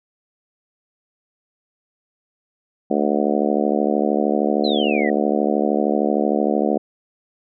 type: harmonic tone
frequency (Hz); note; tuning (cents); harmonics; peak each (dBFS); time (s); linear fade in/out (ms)
73.1; D2; -7; 3 / 4 / 5 / 6 / 7 / 8 / 9 / 10; -22 / -23 / -24 / -25 / -25 / -26 / -27 / -27; 2.9-6.78; 10
type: exponential sweep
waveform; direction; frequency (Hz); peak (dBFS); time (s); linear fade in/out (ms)
sine; down; 4186 to 1864.7; -24; 4.64-5.1; 5
effects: none

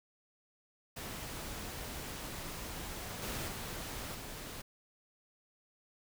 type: noise with level steps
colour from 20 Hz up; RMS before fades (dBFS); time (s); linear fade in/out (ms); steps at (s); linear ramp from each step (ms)
pink; -43 / -39 / -42 / -45; 0.96-4.62; 10; 3.22 / 3.48 / 4.15; 2
effects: none

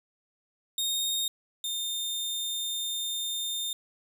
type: tone pair in turn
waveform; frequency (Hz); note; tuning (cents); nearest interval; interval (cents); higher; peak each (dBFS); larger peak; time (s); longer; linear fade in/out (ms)
sawtooth; 3698 / 3630; A#7 / A#7; -15 / -47; unison; 32; first; -24 / -27; first; 0.78-1.28 / 1.64-3.73; second; 2
effects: none

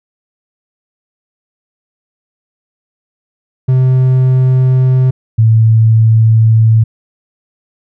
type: tone pair in turn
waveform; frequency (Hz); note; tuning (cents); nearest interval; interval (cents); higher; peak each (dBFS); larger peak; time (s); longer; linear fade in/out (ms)
triangle / sine; 129.2 / 111.67; C3 / A2; -21 / +26; minor third; 253; first; -4; neither; 3.68-5.11 / 5.38-6.84; second; 10
effects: none

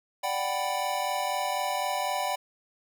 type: chord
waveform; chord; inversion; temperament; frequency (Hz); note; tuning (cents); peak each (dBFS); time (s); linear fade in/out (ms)
square; G major seventh; second; equal; 587.3 / 740 / 784 / 987.8; D5 / F#5 / G5 / B5; 0 / 0 / 0 / 0; -35 / -33 / -33 / -34; 0.23-2.36; 10
effects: none

